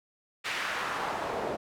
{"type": "noise with band-pass filter sweep", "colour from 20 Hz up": "pink", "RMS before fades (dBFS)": -33, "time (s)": [0.44, 1.57], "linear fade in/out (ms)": 20, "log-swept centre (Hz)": [2300, 510], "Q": 1.4, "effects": []}